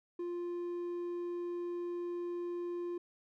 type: tone with hard clipping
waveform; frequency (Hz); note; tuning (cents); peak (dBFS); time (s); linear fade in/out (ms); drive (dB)
sine; 349.2; F4; 0; -37; 0.19-2.98; 5; 3
effects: none